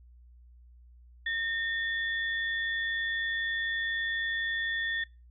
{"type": "tone pair together", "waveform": "sine", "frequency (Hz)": [1828, 3451], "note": ["A#6", "A7"], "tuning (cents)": [-34, -34], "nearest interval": "major seventh", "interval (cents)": 1100, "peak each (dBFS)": [-29, -37], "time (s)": [1.26, 5.04], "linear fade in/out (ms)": 5, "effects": ["noise-tail reverb RT60 0.3 s tail -24 dB re dry", "added 60 Hz sine -52 dBFS peak until 5.3 s"]}